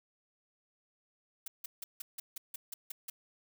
blue noise bursts, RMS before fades -41 dBFS, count 10, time 1.46-3.1 s, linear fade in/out 5 ms, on 20 ms, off 160 ms, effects none

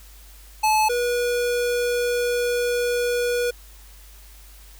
square tone pair in turn, 863 / 484.3 Hz, A5 / B4, -34 / -34 cents, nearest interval minor seventh, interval 1000 cents, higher first, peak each -17 / -21 dBFS, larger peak first, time 0.63-0.89 / 0.89-3.51 s, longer second, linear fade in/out 10 ms, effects added 50 Hz sine -44 dBFS peak until 4.79 s + white hiss -50 dBFS RMS until 4.79 s

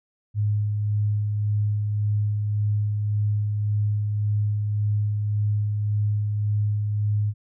sine tone with tremolo, 104.5 Hz, G#2, 11 cents sharp, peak -19 dBFS, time 0.34-7.34 s, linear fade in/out 50 ms, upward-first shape sine, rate 1.8 Hz, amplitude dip 30%, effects none

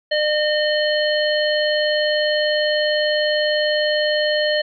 harmonic tone with a mistuned harmonic, 610 Hz, D#5, 34 cents flat, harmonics 1 / 3 / 5 / 7, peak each -18 / -23 / -25 / -26 dBFS, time 0.11-4.62 s, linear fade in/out 10 ms, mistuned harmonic 1, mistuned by -19 cents, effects none

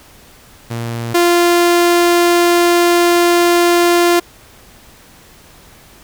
sawtooth tone pair in turn, 116.8 / 347.1 Hz, A#2 / F4, +4 / -11 cents, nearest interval octave + perfect fifth, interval 1885 cents, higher second, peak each -16 / -5 dBFS, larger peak second, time 0.7-1.14 / 1.14-4.2 s, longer second, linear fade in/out 10 ms, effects pink hiss -43 dBFS RMS until 6.03 s

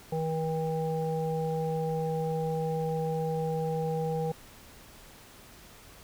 harmonic tone, 160 Hz, D#3, 49 cents sharp, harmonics 1 / 3 / 5, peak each -31 / -31 / -36 dBFS, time 0.12-4.32 s, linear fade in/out 5 ms, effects pink hiss -52 dBFS RMS until 6.03 s

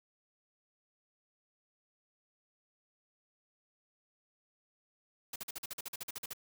white noise bursts, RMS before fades -41 dBFS, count 14, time 5.33-6.334 s, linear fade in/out 5 ms, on 29 ms, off 46 ms, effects none

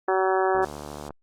harmonic tone, 189 Hz, F#3, 37 cents sharp, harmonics 2 / 3 / 4 / 5 / 6 / 7 / 8 / 9, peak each -23 / -29 / -25 / -30 / -32 / -33 / -36 / -33 dBFS, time 0.08-0.65 s, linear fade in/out 5 ms
click train, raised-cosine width 1 ms, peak -22 dBFS, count 42, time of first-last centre 0.55-1.106 s, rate 73.7 Hz
violet noise, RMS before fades -34 dBFS, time 0.62-1.09 s, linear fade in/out 10 ms
effects low-pass 5000 Hz 12 dB/octave + Opus 48 kbps

